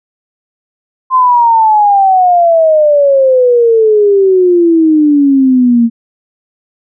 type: exponential sweep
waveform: sine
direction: down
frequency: 1046.5 to 228.5 Hz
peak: -4 dBFS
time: 1.1-5.9 s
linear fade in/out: 50 ms
effects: none